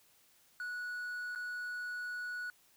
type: tone with dropouts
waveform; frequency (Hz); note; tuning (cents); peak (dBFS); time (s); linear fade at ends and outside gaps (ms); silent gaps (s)
triangle; 1468; F#6; -14; -36; 0.6-2.5; 1; 1.35-1.358
effects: white hiss -67 dBFS RMS until 2.76 s